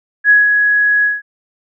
sine tone with ADSR envelope, 1673 Hz, G#6, 12 cents sharp, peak -4 dBFS, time 0.24-1.22 s, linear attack 58 ms, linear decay 170 ms, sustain -5 dB, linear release 180 ms, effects none

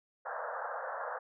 pink band-pass noise, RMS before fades -39 dBFS, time 0.25-1.19 s, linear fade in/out 10 ms, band 490 to 1700 Hz, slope 96 dB/octave, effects none

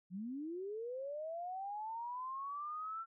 sine linear sweep, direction up, 170.7 to 1355 Hz, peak -40 dBFS, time 0.1-3.06 s, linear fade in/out 50 ms, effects none

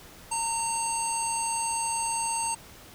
square tone with low-pass filter, 915 Hz, A#5, 32 cents flat, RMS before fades -29 dBFS, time 0.31-2.55 s, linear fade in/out 10 ms, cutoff 8100 Hz, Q 9.6, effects pink hiss -49 dBFS RMS until 2.94 s

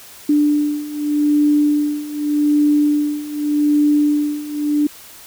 sine beating tone pair, 294.8 / 295.64 Hz, D4 / D4, +7 / +12 cents, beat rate 0.84 Hz, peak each -18 / -15 dBFS, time 0.29-4.87 s, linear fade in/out 5 ms, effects white hiss -40 dBFS RMS until 5.26 s

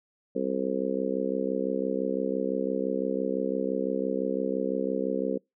harmonic tone, 65.9 Hz, C2, 13 cents sharp, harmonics 3 / 4 / 5 / 6 / 7 / 8, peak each -34 / -32 / -36 / -34 / -31 / -33 dBFS, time 0.35-5.38 s, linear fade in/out 10 ms, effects noise-tail reverb RT60 0.2 s tail -26 dB re dry

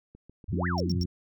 click train, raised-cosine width 3 ms, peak -36 dBFS, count 4, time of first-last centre 0.15-0.588 s, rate 6.85 Hz
sine exponential two-way sweep, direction up then down, 60.8 to 2022 to 60.8 Hz, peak -30 dBFS, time 0.48-1.03 s, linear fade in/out 10 ms, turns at 0.67 s
harmonic tone, 88.4 Hz, F2, 22 cents sharp, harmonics 1 / 2 / 3 / 4, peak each -30 / -30 / -37 / -39 dBFS, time 0.52-1.06 s, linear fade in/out 10 ms
triangle tone bursts, 5490 Hz, F8, 31 cents flat, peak -32 dBFS, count 3, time 0.78-1.033 s, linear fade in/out 0 ms, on 21 ms, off 95 ms
effects none

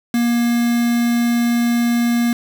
triangle tone with quantisation, 237 Hz, A#3, 29 cents sharp, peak -12 dBFS, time 0.14-2.33 s, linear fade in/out 2 ms, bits 4, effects none

